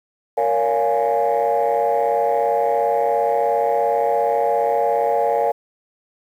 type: chord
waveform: sine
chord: Bb minor seventh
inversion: none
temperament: equal with one note detuned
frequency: 466.2 / 563.4 / 698.5 / 830.6 Hz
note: Bb4 / Db5 / F5 / Ab5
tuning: 0 / +28 / 0 / 0 cents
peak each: -20 dBFS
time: 0.37-5.52 s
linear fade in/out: 10 ms
effects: tanh soft clip ceiling -10 dBFS + 8-bit